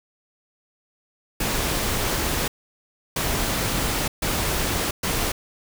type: noise bursts at uneven times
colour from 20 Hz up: pink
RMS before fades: -24 dBFS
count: 4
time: 1.4-2.48 / 3.16-4.08 / 4.22-4.91 / 5.03-5.32 s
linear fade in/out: 5 ms
effects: none